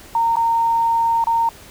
sine tone with dropouts, 920 Hz, A#5, 23 cents flat, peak -14 dBFS, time 0.15-1.49 s, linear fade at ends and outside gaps 2 ms, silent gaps 0.357-0.368 / 1.241-1.27 s, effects pink hiss -42 dBFS RMS until 1.7 s

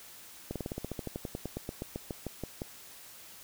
slowing click train, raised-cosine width 2 ms, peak -22 dBFS, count 22, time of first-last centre 0.51-2.619 s, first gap 47 ms, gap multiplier 1.07, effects white hiss -51 dBFS RMS until 3.43 s

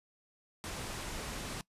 pink low-pass noise, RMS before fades -41 dBFS, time 0.64-1.61 s, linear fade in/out 0 ms, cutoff 11000 Hz, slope 24 dB/octave, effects noise-tail reverb RT60 0.1 s tail -21 dB re dry + resampled to 32000 Hz

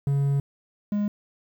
triangle tone pair in turn, 140 / 206.3 Hz, C#3 / G#3, +18 / -11 cents, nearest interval perfect fifth, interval 671 cents, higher second, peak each -18 / -20 dBFS, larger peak first, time 0.07-0.4 / 0.92-1.08 s, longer first, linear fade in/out 2 ms, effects 9-bit

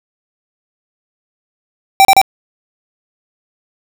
square tone bursts, 778 Hz, G5, 13 cents flat, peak -4 dBFS, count 3, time 2-2.215 s, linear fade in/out 0 ms, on 49 ms, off 34 ms, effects none

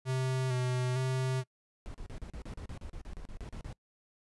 square tone with vibrato, 128.1 Hz, C3, 36 cents flat, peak -30 dBFS, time 0.05-1.44 s, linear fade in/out 50 ms, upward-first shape square, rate 1.1 Hz, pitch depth 28 cents each way
brown noise bursts, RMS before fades -42 dBFS, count 16, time 1.86-3.728 s, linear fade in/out 0 ms, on 83 ms, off 36 ms
effects noise-tail reverb RT60 0.1 s tail -23 dB re dry + resampled to 24000 Hz

